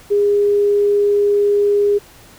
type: tone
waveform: sine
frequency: 408.6 Hz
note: G#4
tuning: 28 cents flat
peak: -11 dBFS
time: 0.1-1.99 s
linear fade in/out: 20 ms
effects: pink hiss -44 dBFS RMS until 2.38 s